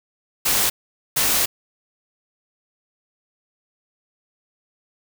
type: noise bursts at uneven times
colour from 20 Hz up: white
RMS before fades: -19 dBFS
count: 2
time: 0.45-0.7 / 1.16-1.46 s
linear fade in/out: 10 ms
effects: none